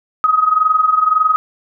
sine tone with amplitude modulation, 1261 Hz, D#6, 23 cents sharp, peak -7 dBFS, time 0.24-1.36 s, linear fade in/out 0 ms, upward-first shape sine, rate 21.8 Hz, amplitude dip 75%, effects none

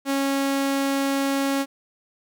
sawtooth tone, 275 Hz, C#4, 14 cents flat, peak -17 dBFS, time 0.05-1.66 s, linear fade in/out 50 ms, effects none

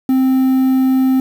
triangle tone with quantisation, 261.6 Hz, C4, in tune, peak -8 dBFS, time 0.09-1.2 s, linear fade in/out 2 ms, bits 6, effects none

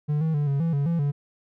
triangle tone with pitch steps, 148.7 / 159.9 / 146.4 / 139.5 / 165.9 / 141.4 / 168.5 / 143.2 Hz, D3 / D#3 / D3 / C#3 / E3 / C#3 / E3 / D3, +22 / +48 / -5 / +11 / +11 / +35 / +38 / -43 cents, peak -19 dBFS, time 0.08-1.12 s, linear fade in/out 20 ms, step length 130 ms, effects none

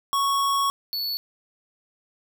square tone pair in turn, 1108.7 / 4435 Hz, C#6 / C#8, 0 / 0 cents, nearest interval 2 octaves, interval 2400 cents, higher second, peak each -21 / -26 dBFS, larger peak first, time 0.13-0.7 / 0.93-1.17 s, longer first, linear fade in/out 0 ms, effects none

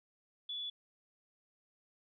sine tone, 3433 Hz, A7, 43 cents flat, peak -38 dBFS, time 0.49-0.7 s, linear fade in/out 5 ms, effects none

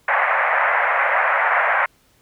white band-pass noise, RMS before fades -18 dBFS, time 0.08-1.86 s, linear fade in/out 5 ms, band 570 to 2100 Hz, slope 48 dB/octave, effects pink hiss -58 dBFS RMS until 2.21 s

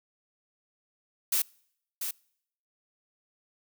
blue noise with echo, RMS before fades -26 dBFS, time 1.32-1.42 s, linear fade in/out 5 ms, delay 690 ms, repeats 1, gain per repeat -7 dB, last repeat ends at 2.11 s, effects noise-tail reverb RT60 0.7 s tail -26 dB re dry

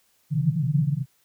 pink band-pass noise, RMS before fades -23 dBFS, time 0.3-1.06 s, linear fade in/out 50 ms, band 130 to 170 Hz, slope 96 dB/octave, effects white hiss -65 dBFS RMS until 1.24 s

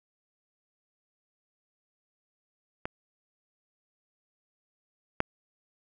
clicks, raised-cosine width 0.5 ms, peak -17 / -9 dBFS, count 2, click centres 2.855 / 5.204 s, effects none

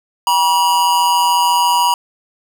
square tone with amplitude modulation, 964 Hz, B5, 42 cents flat, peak -9 dBFS, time 0.27-1.94 s, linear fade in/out 2 ms, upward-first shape sine, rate 174 Hz, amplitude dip 60%, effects none

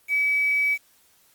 sine tone with quantisation, 2285 Hz, D7, 48 cents flat, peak -19 dBFS, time 0.08-0.78 s, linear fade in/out 50 ms, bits 7, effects white hiss -60 dBFS RMS until 1.34 s + Opus 32 kbps

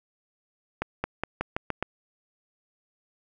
accelerating click train, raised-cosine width 0.5 ms, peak -12 dBFS, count 7, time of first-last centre 0.82-1.826 s, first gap 220 ms, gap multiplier 0.89, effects none

